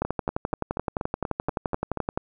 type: two click trains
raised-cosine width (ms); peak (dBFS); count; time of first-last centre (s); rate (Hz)
1; -14 / -11; 9 / 26; 0.05-1.973 / 0.02-2.175; 4.16 / 11.6
effects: none